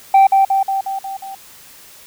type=tone with echo; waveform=sine; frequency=779 Hz; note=G5; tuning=11 cents flat; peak=-3 dBFS; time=0.14-0.27 s; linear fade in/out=5 ms; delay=180 ms; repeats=6; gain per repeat=-4 dB; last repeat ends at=1.35 s; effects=tanh soft clip ceiling -5 dBFS + white hiss -42 dBFS RMS until 2.06 s